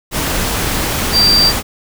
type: tone in noise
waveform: sine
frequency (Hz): 4699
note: D8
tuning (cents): 0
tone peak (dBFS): -8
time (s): 1.12-1.53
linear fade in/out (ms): 50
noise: pink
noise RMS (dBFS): -17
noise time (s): 0.11-1.63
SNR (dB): +6
effects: none